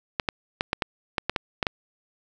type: clicks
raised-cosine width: 0.3 ms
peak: -7 dBFS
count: 10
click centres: 0.198 / 0.288 / 0.609 / 0.731 / 0.822 / 1.182 / 1.296 / 1.362 / 1.628 / 1.668 s
effects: none